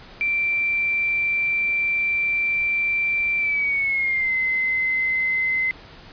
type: tone with pitch glide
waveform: sine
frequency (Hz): 2349 to 2057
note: D7 to C7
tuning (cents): 0 to -30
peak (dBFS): -19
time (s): 0.21-5.71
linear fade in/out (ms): 0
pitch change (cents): -230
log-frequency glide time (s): 3.38-4.34
effects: pink hiss -44 dBFS RMS until 6.12 s + resampled to 11025 Hz